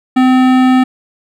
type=tone with hard clipping; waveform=sine; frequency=256.8 Hz; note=C4; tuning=32 cents flat; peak=-8 dBFS; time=0.16-0.84 s; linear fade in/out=10 ms; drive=17 dB; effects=none